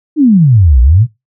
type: exponential two-way sweep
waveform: sine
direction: down then up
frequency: 323.4 to 57.4 to 130 Hz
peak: -3 dBFS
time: 0.16-1.07 s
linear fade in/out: 50 ms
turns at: 0.81 s
effects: noise-tail reverb RT60 0.2 s tail -21 dB re dry